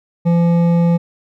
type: tone with hard clipping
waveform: triangle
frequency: 170.6 Hz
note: F3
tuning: 40 cents flat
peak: -12 dBFS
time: 0.25-0.98 s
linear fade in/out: 20 ms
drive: 13 dB
effects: none